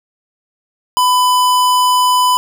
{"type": "tone", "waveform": "square", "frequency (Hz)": 1000, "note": "B5", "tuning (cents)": 21, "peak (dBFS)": -10, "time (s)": [0.97, 2.37], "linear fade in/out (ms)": 0, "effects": []}